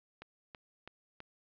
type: click train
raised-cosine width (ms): 0.3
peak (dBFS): -30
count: 4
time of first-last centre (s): 0.22-1.204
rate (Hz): 3.05
effects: low-pass 4000 Hz 12 dB/octave + 12-bit